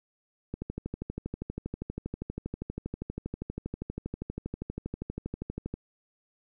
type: click train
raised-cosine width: 3 ms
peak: -21 dBFS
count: 66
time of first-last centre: 0.54-5.74 s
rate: 12.5 Hz
effects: none